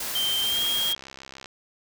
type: noise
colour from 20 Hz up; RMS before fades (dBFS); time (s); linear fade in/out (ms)
white; -31; 0-0.93; 5
type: tone with pitch glide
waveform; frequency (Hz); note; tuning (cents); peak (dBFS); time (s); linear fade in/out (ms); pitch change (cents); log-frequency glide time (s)
sine; 3136 to 3241; G7 to G#7; 0 to -43; -23; 0.15-0.95; 5; +57; 0.43-0.61
type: click train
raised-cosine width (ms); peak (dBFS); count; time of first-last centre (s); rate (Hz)
0.2; -23; 63; 0.53-1.458; 66.8
effects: none